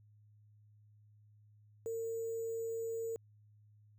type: tone with sample-and-hold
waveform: sine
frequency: 454.6 Hz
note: A#4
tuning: 43 cents flat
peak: -36 dBFS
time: 1.86-3.16 s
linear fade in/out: 0 ms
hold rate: 7350 Hz
effects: added 105 Hz sine -61 dBFS peak until 3.98 s